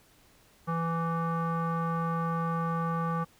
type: tone with low-pass filter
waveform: square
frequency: 166.1 Hz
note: E3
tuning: 13 cents sharp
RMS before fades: -30 dBFS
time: 0.67-3.25 s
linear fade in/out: 20 ms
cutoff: 1200 Hz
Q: 5.1
effects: pink hiss -61 dBFS RMS until 3.39 s